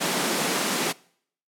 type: high-pass noise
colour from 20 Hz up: pink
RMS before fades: -25 dBFS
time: 0-0.93 s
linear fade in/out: 20 ms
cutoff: 170 Hz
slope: 48 dB/octave
effects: noise-tail reverb RT60 0.6 s tail -23 dB re dry + low-pass 12000 Hz 12 dB/octave